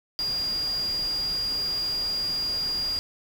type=tone in noise; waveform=sine; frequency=4824 Hz; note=D8; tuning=46 cents sharp; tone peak=-25 dBFS; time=0.19-2.99 s; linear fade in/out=0 ms; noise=pink; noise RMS=-40 dBFS; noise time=0.19-2.99 s; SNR=+12 dB; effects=none